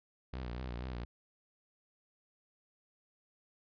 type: tone with vibrato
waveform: sawtooth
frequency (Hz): 61.74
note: B1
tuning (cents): 0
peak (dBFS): -35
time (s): 0.33-1.05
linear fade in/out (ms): 5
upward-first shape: sine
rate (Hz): 4.2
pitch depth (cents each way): 84
effects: resampled to 11025 Hz